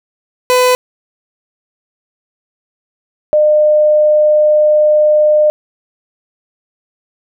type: tone pair in turn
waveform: 30% pulse / sine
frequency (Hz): 502 / 605.2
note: B4 / D#5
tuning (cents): +28 / -48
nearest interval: minor third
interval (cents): 324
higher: second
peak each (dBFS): -5 / -6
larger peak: first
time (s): 0.5-0.75 / 3.33-5.5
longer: second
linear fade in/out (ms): 0
effects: none